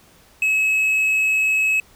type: tone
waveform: triangle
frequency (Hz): 2574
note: E7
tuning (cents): -42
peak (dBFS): -14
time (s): 0.42-1.8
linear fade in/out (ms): 2
effects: pink hiss -52 dBFS RMS until 1.95 s